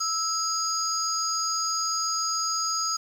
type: tone cluster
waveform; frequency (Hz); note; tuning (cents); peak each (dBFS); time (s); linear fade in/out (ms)
sine; 1307 / 4926 / 6600; E6 / D#8 / G#8; -15 / -18 / -12; -29; 0-2.97; 10
effects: 8-bit